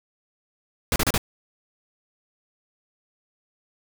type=noise bursts; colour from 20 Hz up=pink; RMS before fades=-21 dBFS; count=4; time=0.92-1.179 s; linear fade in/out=2 ms; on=40 ms; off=33 ms; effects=none